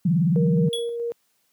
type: tone with vibrato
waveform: sine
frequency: 167.5 Hz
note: E3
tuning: 28 cents sharp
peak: -16 dBFS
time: 0.05-0.69 s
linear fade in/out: 5 ms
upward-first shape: triangle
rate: 19 Hz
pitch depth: 280 cents each way
type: tone with tremolo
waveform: sine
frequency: 469.9 Hz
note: A#4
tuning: 14 cents sharp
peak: -24 dBFS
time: 0.36-1.12 s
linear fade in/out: 0 ms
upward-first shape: square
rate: 4.7 Hz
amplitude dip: 25%
type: tone with exponential decay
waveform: square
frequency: 3369 Hz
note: G#7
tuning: 24 cents sharp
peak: -23 dBFS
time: 0.73-0.96 s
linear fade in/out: 1 ms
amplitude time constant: 50 ms
effects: white hiss -68 dBFS RMS until 1.52 s + high-pass 100 Hz 12 dB/octave